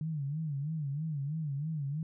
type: tone with vibrato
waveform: sine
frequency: 149 Hz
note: D3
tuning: 25 cents sharp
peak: -32 dBFS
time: 0.01-2.03 s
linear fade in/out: 2 ms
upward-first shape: sine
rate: 3.1 Hz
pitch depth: 140 cents each way
effects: none